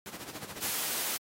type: noise with tremolo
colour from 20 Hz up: pink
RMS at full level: -40 dBFS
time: 0.06-0.7 s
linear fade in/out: 0 ms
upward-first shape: sine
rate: 14 Hz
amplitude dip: 70%
type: noise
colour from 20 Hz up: white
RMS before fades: -33 dBFS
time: 0.61-1.18 s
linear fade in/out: 20 ms
effects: high-pass 150 Hz 12 dB/octave + AAC 48 kbps